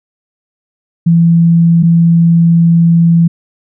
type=tone pair in turn; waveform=sine; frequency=167.9 / 167.9 Hz; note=E3 / E3; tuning=+32 / +32 cents; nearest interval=unison; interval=0 cents; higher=neither; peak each=-4 dBFS; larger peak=neither; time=1.06-1.83 / 1.83-3.28 s; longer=second; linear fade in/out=10 ms; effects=none